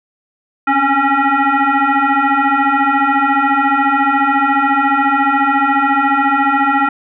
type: tone with frequency modulation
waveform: sine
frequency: 267.4 Hz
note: C4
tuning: 38 cents sharp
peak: -10 dBFS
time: 0.67-6.89 s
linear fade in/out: 5 ms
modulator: 549 Hz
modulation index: 2.9
effects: none